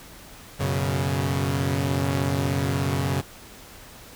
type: chord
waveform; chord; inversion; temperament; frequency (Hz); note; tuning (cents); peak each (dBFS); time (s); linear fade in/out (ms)
sawtooth; F# suspended fourth; none; equal with one note detuned; 92.5 / 121.98 / 138.59; F#2 / B2 / C#3; 0 / -21 / 0; -23 / -26 / -21; 0.59-3.22; 20
effects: pink hiss -45 dBFS RMS until 4.15 s